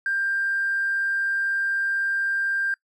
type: tone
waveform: triangle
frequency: 1589 Hz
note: G6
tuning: 23 cents sharp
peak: -18 dBFS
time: 0.06-2.74 s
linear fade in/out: 2 ms
effects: noise-tail reverb RT60 0.1 s tail -26 dB re dry + tanh soft clip ceiling -19 dBFS